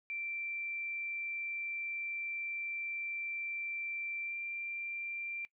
sine tone with pitch glide, 2349 to 2364 Hz, D7 to D7, 0 to +11 cents, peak -37 dBFS, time 0.1-5.45 s, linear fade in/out 0 ms, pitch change +11 cents, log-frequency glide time 4.23-4.35 s, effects noise-tail reverb RT60 0.1 s tail -21 dB re dry

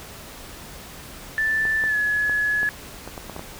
sine tone with pitch glide, 1762 to 1697.1 Hz, A6 to G#6, +2 to +37 cents, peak -19 dBFS, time 1.38-2.69 s, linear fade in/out 0 ms, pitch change -65 cents, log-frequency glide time 1.86-1.96 s
clicks, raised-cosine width 1 ms, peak -19 dBFS, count 9, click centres 1.653 / 1.839 / 2.296 / 2.631 / 3.076 / 3.178 / 3.297 / 3.364 / 3.394 s
effects pink hiss -40 dBFS RMS until 3.59 s

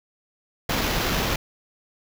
pink noise with sample-and-hold, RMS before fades -24 dBFS, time 0.69-1.36 s, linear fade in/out 5 ms, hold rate 8820 Hz, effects none

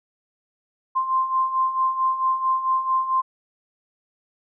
sine beating tone pair, 1044 / 1048.5 Hz, C6 / C6, -4 / +3 cents, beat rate 4.5 Hz, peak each -26 / -20 dBFS, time 0.95-3.22 s, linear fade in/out 20 ms, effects none

